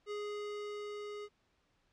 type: tone with level ramp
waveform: square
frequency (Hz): 415.3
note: G#4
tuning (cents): 0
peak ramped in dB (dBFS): -38 to -43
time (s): 0.06-1.29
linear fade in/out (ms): 50
effects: pink hiss -75 dBFS RMS until 1.92 s + low-pass 5000 Hz 12 dB/octave